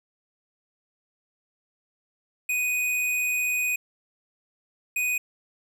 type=tone pair in turn; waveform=square; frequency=2489 / 2489 Hz; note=D#7 / D#7; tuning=0 / 0 cents; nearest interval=unison; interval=0 cents; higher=neither; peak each=-24 dBFS; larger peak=neither; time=2.49-3.76 / 4.96-5.18 s; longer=first; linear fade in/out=5 ms; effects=none